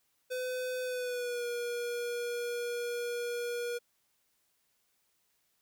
square tone with pitch glide, 506 to 479 Hz, B4 to A#4, +42 to +47 cents, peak -34 dBFS, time 0.3-3.79 s, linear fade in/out 20 ms, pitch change -95 cents, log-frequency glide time 0.83-1.46 s, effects white hiss -75 dBFS RMS until 5.61 s

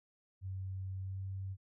sine tone with pitch glide, 94.9 to 96 Hz, F#2 to G2, +44 to -36 cents, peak -38 dBFS, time 0.41-1.57 s, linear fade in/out 50 ms, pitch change +20 cents, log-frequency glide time 1-1.21 s, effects none

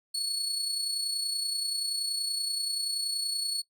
30% pulse tone with amplitude modulation, 4400 Hz, C#8, 14 cents flat, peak -24 dBFS, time 0.14-3.62 s, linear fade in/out 10 ms, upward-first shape sine, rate 30.5 Hz, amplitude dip 45%, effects noise-tail reverb RT60 0.1 s tail -18 dB re dry

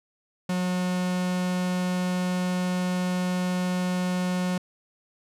45% pulse tone, 181.4 Hz, F#3, 34 cents flat, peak -24 dBFS, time 0.49-4.58 s, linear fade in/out 5 ms, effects low-pass 11000 Hz 12 dB/octave

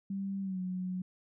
sine tone with pitch glide, 195.7 to 183.65 Hz, G3 to F#3, -3 to -13 cents, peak -33 dBFS, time 0.1-1.02 s, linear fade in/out 5 ms, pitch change -110 cents, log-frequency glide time 0.41-0.6 s, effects none

